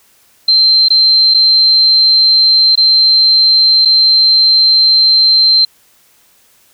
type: tone with dropouts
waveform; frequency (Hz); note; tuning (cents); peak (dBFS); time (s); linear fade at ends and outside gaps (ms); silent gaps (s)
sine; 4127; C8; -25; -5; 0.48-5.65; 5; 0.885-0.903 / 1.34-1.344 / 2.755-2.775 / 3.851-3.855
effects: white hiss -50 dBFS RMS until 6.73 s